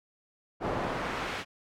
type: noise with band-pass filter sweep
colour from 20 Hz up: brown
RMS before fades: -33 dBFS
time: 0.6-1.45 s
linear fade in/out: 50 ms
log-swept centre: 700 to 2500 Hz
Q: 0.79
effects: none